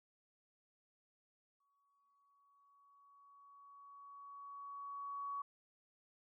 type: tone with exponential growth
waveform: sine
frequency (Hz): 1125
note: C#6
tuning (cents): +25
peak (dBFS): -39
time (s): 1.6-5.42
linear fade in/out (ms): 5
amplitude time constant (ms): 830
effects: none